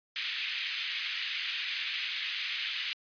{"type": "band-pass noise", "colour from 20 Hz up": "white", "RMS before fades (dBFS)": -35, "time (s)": [0.16, 2.93], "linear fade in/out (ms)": 0, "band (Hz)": [2000, 3600], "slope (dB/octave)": 24, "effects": ["resampled to 11025 Hz"]}